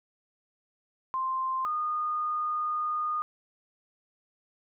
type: tone pair in turn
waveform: sine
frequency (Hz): 1046.5 / 1226.1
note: C6 / D#6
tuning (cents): 0 / -26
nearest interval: minor third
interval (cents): 274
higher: second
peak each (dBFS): -27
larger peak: neither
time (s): 1.14-1.65 / 1.65-3.22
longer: second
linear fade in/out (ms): 0
effects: none